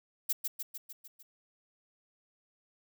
violet noise with echo, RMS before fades -29 dBFS, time 0.29-0.33 s, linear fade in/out 10 ms, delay 150 ms, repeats 6, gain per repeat -4 dB, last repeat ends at 1.23 s, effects none

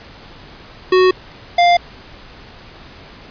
square tone pair in turn, 370 / 698.5 Hz, F#4 / F5, 0 / 0 cents, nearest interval major seventh, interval 1100 cents, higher second, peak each -9 dBFS, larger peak neither, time 0.92-1.11 / 1.58-1.77 s, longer neither, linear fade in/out 5 ms, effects pink hiss -39 dBFS RMS until 3.3 s + resampled to 11025 Hz

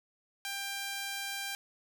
sawtooth tone with high-pass filter, 793 Hz, G5, 20 cents sharp, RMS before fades -38 dBFS, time 0.45-1.55 s, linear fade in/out 0 ms, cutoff 1700 Hz, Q 0.7, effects none

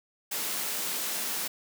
white high-pass noise, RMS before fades -32 dBFS, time 0.31-1.48 s, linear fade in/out 10 ms, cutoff 160 Hz, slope 48 dB/octave, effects none

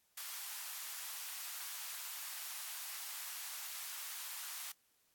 white high-pass noise, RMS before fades -45 dBFS, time 0.17-4.72 s, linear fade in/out 5 ms, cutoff 840 Hz, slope 24 dB/octave, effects white hiss -75 dBFS RMS until 5.14 s + AAC 64 kbps

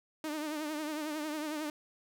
sawtooth tone with vibrato, 304.6 Hz, D#4, 37 cents flat, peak -31 dBFS, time 0.24-1.7 s, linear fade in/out 2 ms, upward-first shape triangle, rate 11 Hz, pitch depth 79 cents each way, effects none

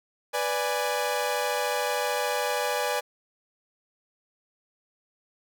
sawtooth chord, G# diminished, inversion first, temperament equal with one note detuned, 493.9 / 587.3 / 828.2 Hz, B4 / D5 / G#5, 0 / 0 / -5 cents, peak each -26 / -26 / -26 dBFS, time 0.33-3.01 s, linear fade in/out 20 ms, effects none

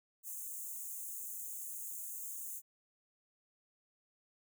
white high-pass noise, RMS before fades -44 dBFS, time 0.23-2.62 s, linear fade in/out 50 ms, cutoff 6400 Hz, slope 96 dB/octave, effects none

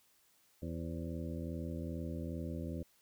harmonic tone with a mistuned harmonic, 82.41 Hz, E2, in tune, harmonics 1 / 2 / 3 / 4 / 5 / 6 / 7, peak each -42 / -43 / -44 / -47 / -55 / -50 / -52 dBFS, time 0.62-2.83 s, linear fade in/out 5 ms, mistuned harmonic 6, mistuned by +57 cents, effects white hiss -70 dBFS RMS until 3.01 s

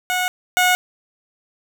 15% pulse tone pair in turn, 731 / 728.2 Hz, F#5 / F#5, -21 / -28 cents, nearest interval unison, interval 7 cents, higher first, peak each -12 / -7 dBFS, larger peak second, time 0.1-0.28 / 0.57-0.75 s, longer neither, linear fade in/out 0 ms, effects none

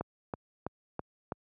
click train, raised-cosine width 1 ms, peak -20 dBFS, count 5, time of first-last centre 0.01-1.321 s, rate 3.05 Hz, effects high-pass 80 Hz 12 dB/octave

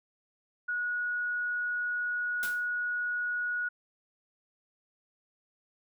sine tone, 1457 Hz, F#6, 27 cents flat, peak -29 dBFS, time 0.68-3.69 s, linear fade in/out 10 ms
white noise with exponential decay, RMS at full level -36 dBFS, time 2.43-2.68 s, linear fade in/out 0 ms, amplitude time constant 53 ms
effects none

